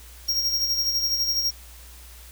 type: tone with tremolo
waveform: square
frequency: 5588 Hz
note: F8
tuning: in tune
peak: -20 dBFS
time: 0.28-1.51 s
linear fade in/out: 10 ms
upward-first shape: sine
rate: 12 Hz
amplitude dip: 50%
effects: added 60 Hz sine -44 dBFS peak until 2.31 s + white hiss -48 dBFS RMS until 2.31 s